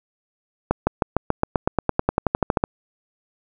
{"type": "accelerating click train", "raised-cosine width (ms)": 1, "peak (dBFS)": -3, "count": 19, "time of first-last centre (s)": [0.71, 2.639], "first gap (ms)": 160, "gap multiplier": 0.95, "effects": []}